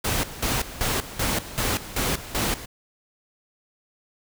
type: noise with tremolo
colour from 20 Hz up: pink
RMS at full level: -24 dBFS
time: 0.04-2.66 s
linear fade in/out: 10 ms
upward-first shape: square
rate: 2.6 Hz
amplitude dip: 80%
effects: none